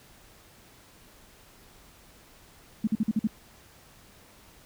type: tone bursts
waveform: sine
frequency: 217.6 Hz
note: A3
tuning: 19 cents flat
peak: -21 dBFS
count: 6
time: 2.84-3.273 s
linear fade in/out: 5 ms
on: 33 ms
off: 47 ms
effects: pink hiss -55 dBFS RMS until 4.65 s